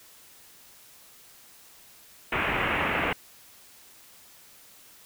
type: low-pass noise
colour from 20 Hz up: white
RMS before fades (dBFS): -27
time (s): 2.32-3.13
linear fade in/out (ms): 5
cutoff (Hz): 2700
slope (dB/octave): 48
effects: white hiss -53 dBFS RMS until 5.05 s